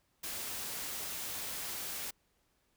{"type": "noise", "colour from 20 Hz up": "white", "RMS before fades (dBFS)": -40, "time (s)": [0.23, 2.11], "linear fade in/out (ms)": 10, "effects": ["pink hiss -75 dBFS RMS until 2.76 s"]}